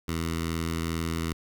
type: tone with notch filter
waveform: 10% pulse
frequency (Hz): 82.41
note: E2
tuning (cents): 0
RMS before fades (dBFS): -30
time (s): 0.08-1.33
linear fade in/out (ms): 5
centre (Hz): 580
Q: 0.96
effects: none